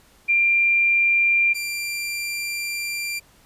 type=tone pair in turn; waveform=sine / sawtooth; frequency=2381 / 2370 Hz; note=D7 / D7; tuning=+23 / +15 cents; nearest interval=unison; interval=8 cents; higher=first; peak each=-15 / -22 dBFS; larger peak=first; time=0.28-1.54 / 1.54-3.2 s; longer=second; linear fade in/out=20 ms; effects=pink hiss -55 dBFS RMS until 3.45 s + resampled to 32000 Hz